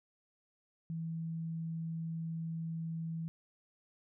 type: tone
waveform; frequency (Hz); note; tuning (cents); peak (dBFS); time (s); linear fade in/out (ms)
sine; 163.6; E3; -13; -36; 0.9-3.28; 0
effects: none